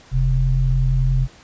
sine tone pair together, 41.63 / 130.8 Hz, E1 / C3, +18 / 0 cents, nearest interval octave + minor sixth, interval 1982 cents, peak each -17 dBFS, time 0.11-1.28 s, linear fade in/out 50 ms, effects pink hiss -47 dBFS RMS until 1.43 s + resampled to 16000 Hz

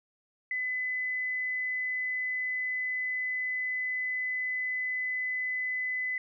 sine tone, 2011 Hz, B6, 31 cents sharp, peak -29 dBFS, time 0.51-6.18 s, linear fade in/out 2 ms, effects none

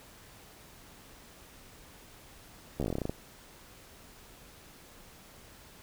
slowing click train, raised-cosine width 2 ms, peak -19 dBFS, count 13, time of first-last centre 2.8-3.095 s, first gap 13 ms, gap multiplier 1.11, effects pink hiss -54 dBFS RMS until 5.82 s

